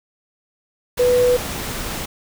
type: tone in noise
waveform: sine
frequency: 493.9 Hz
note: B4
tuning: in tune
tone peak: -12 dBFS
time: 0.99-1.37 s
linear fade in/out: 10 ms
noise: pink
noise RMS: -27 dBFS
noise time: 0.97-2.06 s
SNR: +12 dB
effects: none